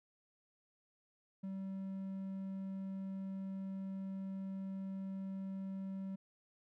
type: tone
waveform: triangle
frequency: 192.5 Hz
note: G3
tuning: 31 cents flat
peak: -38 dBFS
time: 1.43-6.16 s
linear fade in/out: 10 ms
effects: none